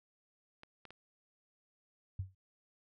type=clicks; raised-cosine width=0.3 ms; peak=-35 dBFS; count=3; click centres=0.634 / 0.853 / 0.906 s
type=tone with exponential decay; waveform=sine; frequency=94.6 Hz; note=F#2; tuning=39 cents sharp; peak=-32 dBFS; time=2.19-2.35 s; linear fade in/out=5 ms; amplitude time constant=33 ms
effects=none